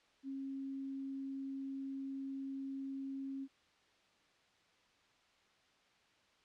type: tone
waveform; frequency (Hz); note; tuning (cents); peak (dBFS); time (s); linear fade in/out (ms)
sine; 271; C#4; -39; -40; 0.23-3.48; 50
effects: white hiss -70 dBFS RMS until 6.44 s + low-pass 4000 Hz 12 dB/octave